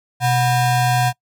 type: ring-modulated tone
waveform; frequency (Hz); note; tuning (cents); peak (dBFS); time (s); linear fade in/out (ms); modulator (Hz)
square; 428.3; A4; -47; -12; 0.2-1.13; 50; 303
effects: noise-tail reverb RT60 0.1 s tail -23 dB re dry